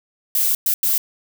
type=noise bursts at uneven times; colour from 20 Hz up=violet; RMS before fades=-18 dBFS; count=3; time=0.35-0.55 / 0.66-0.74 / 0.83-0.98 s; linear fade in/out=2 ms; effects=none